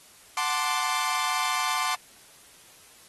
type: chord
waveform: sawtooth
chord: D dominant seventh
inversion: first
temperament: equal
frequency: 740 / 880 / 1046.5 / 1174.7 Hz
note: F#5 / A5 / C6 / D6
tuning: 0 / 0 / 0 / 0 cents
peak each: -29 / -29 / -25 / -26 dBFS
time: 0.37-1.95 s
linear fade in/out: 2 ms
effects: white hiss -53 dBFS RMS until 3.08 s + AAC 32 kbps